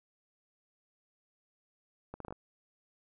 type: accelerating click train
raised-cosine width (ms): 1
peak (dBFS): -28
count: 6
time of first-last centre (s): 2.14-2.325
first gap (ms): 63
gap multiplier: 0.73
effects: none